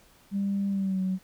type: tone with pitch glide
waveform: sine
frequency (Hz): 198.5 to 187.36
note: G3 to F#3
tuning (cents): +22 to +22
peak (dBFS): -24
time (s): 0.31-1.19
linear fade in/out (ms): 50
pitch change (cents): -100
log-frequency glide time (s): 0.69-1.01
effects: tanh soft clip ceiling -20 dBFS + pink hiss -59 dBFS RMS until 1.23 s